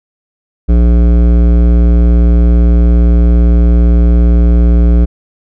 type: tone with hard clipping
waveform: triangle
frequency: 58.8 Hz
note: A#1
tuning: 16 cents sharp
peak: -6 dBFS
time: 0.68-5.06 s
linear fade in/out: 20 ms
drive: 18 dB
effects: none